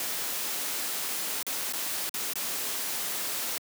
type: noise with dropouts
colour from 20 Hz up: white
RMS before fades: -32 dBFS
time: 0-3.58 s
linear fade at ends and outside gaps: 1 ms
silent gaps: 1.428-1.466 / 1.725-1.734 / 2.093-2.141 / 2.334-2.356 s
effects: high-pass 200 Hz 12 dB/octave